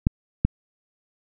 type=clicks; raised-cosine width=5 ms; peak=-5 dBFS; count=2; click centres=0.069 / 0.45 s; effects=none